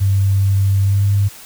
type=tone with pitch glide; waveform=sine; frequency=98 to 100.41 Hz; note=G2 to G2; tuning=0 to +42 cents; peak=-11 dBFS; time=0-1.29 s; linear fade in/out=20 ms; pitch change=+42 cents; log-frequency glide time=0.81-1.04 s; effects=white hiss -38 dBFS RMS until 1.45 s